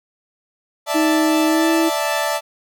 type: chord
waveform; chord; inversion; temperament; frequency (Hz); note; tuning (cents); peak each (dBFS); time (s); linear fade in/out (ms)
sawtooth; D suspended second; none; equal; 587.3 / 659.3 / 880; D5 / E5 / A5; 0 / 0 / 0; -19; 0.86-2.41; 50
type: tone with pitch glide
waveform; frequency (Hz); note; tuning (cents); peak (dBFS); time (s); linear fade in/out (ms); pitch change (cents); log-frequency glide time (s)
sine; 314.3 to 326.7; D#4 to E4; +18 to -15; -15; 0.94-1.9; 20; +67; 1.46-1.69
effects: none